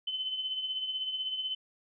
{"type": "tone with tremolo", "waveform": "sine", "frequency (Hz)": 3046, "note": "F#7", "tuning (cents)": 50, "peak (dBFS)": -29, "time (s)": [0.07, 1.55], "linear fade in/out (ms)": 5, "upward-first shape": "triangle", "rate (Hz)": 16, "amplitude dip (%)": 60, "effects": []}